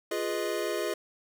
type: chord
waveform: square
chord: F half-diminished seventh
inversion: none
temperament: equal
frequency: 349.2 / 415.3 / 493.9 / 622.3 Hz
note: F4 / Ab4 / Cb5 / Eb5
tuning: 0 / 0 / 0 / 0 cents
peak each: -35 / -34 / -38 / -35 dBFS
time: 0.11-0.94 s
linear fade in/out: 5 ms
effects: none